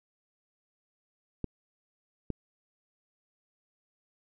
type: clicks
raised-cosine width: 3 ms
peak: -19 dBFS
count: 2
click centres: 1.443 / 2.303 s
effects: none